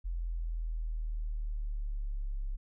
sine linear sweep, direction down, 42.87 to 33.7 Hz, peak -32 dBFS, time 0.04-2.57 s, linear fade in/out 20 ms, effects none

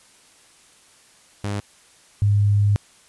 sawtooth / sine tone pair in turn, 101.9 / 102.32 Hz, G#2 / G#2, -32 / -25 cents, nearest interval unison, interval 7 cents, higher second, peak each -20 / -14 dBFS, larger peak second, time 1.44-1.6 / 2.22-2.76 s, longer second, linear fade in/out 0 ms, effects white hiss -53 dBFS RMS until 3.08 s + resampled to 24000 Hz

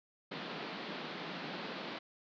pink band-pass noise, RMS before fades -43 dBFS, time 0.31-1.99 s, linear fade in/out 10 ms, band 160 to 4500 Hz, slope 48 dB/octave, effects none

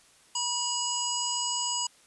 harmonic tone with a mistuned harmonic, 969 Hz, B5, 33 cents flat, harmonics 1 / 3 / 5 / 7 / 8, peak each -34 / -34 / -34 / -34 / -34 dBFS, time 0.35-1.87 s, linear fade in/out 5 ms, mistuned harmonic 5, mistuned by +37 cents, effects white hiss -59 dBFS RMS until 2.06 s + resampled to 24000 Hz

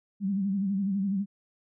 sine tone with vibrato, 196.2 Hz, G3, 2 cents sharp, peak -25 dBFS, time 0.2-1.26 s, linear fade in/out 50 ms, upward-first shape sine, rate 12 Hz, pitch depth 75 cents each way, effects none

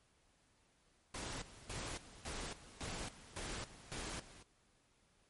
pink noise with tremolo, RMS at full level -44 dBFS, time 1.14-4.43 s, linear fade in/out 5 ms, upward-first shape square, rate 1.8 Hz, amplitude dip 80%, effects pink hiss -73 dBFS RMS until 5.29 s + MP3 48 kbps

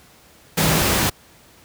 sine tone in noise, 157.7 Hz, D#3, 24 cents sharp, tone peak -20 dBFS, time 0.58-0.78 s, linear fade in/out 10 ms, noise pink, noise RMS -18 dBFS, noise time 0.57-1.1 s, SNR -5 dB, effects pink hiss -50 dBFS RMS until 1.64 s + high-pass 60 Hz 12 dB/octave

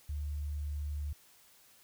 sine tone, 73.42 Hz, D2, in tune, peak -34 dBFS, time 0.09-1.13 s, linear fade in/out 5 ms, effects white hiss -62 dBFS RMS until 1.83 s

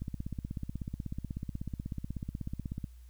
click train, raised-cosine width 5 ms, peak -24 dBFS, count 47, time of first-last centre 0.02-2.842 s, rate 16.3 Hz, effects added 60 Hz sine -49 dBFS peak until 3.09 s + white hiss -69 dBFS RMS until 3.09 s

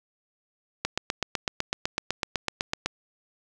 click train, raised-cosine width 0.2 ms, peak -8 dBFS, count 17, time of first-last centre 0.85-2.86 s, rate 7.96 Hz, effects none

